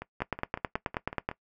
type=two click trains; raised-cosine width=0.5 ms; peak=-13 / -22 dBFS; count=11 / 8; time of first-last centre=0.22-1.29 / 0.02-1.314 s; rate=9.35 / 5.41 Hz; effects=noise-tail reverb RT60 0.1 s tail -19 dB re dry